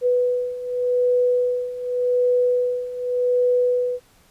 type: beating tone pair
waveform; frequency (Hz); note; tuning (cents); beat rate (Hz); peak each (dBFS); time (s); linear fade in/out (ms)
sine; 493.9 / 494.76; B4 / B4; 0 / +3; 0.86; -23 / -19; 0.01-4; 50
effects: pink hiss -56 dBFS RMS until 4.3 s + resampled to 32000 Hz